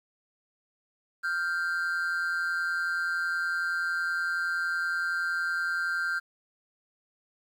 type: tone pair together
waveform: triangle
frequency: 1397.3 / 1568 Hz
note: F6 / G6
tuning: 0 / 0 cents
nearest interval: major second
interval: 200 cents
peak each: -28 dBFS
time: 1.23-6.2 s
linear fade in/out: 20 ms
effects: 10-bit